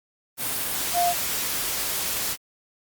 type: tone in noise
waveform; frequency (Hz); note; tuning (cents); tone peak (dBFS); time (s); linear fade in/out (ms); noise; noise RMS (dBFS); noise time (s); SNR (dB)
sine; 701; F5; +6; -19; 0.93-1.14; 50; white; -27; 0.37-2.37; +5
effects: Opus 32 kbps